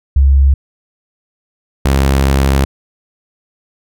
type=tone pair in turn; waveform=sine / sawtooth; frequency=68.4 / 67.93 Hz; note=C#2 / C#2; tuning=-23 / -34 cents; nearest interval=unison; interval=11 cents; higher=first; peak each=-5 dBFS; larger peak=neither; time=0.16-0.54 / 1.85-2.65 s; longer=second; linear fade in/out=5 ms; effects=none